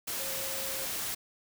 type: tone in noise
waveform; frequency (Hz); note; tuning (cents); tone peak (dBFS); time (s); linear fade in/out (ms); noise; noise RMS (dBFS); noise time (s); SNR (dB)
sine; 538; C5; +48; -42; 0.19-0.86; 10; white; -35; 0.07-1.15; -10
effects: none